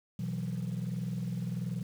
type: chord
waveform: sine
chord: B suspended fourth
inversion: none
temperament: equal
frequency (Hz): 123.47 / 164.81 / 185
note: B2 / E3 / F#3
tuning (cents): 0 / 0 / 0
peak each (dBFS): -35 / -35 / -35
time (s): 0.19-1.83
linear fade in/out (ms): 5
effects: tanh soft clip ceiling -28 dBFS + 9-bit